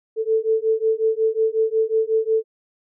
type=beating tone pair; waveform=sine; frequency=440 / 445.5 Hz; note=A4 / A4; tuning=0 / +22 cents; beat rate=5.5 Hz; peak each=-20 dBFS; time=0.16-2.44 s; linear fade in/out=50 ms; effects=none